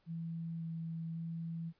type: tone with vibrato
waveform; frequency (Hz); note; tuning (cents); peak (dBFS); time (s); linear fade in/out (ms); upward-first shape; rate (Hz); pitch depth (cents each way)
sine; 164.81; E3; 0; -38; 0.06-1.73; 50; square; 0.91; 8
effects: pink hiss -75 dBFS RMS until 1.79 s + resampled to 11025 Hz